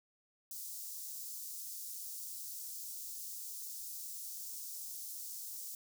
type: high-pass noise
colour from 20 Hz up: white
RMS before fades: -45 dBFS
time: 0.51-5.75 s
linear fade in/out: 2 ms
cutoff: 5300 Hz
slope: 24 dB/octave
effects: none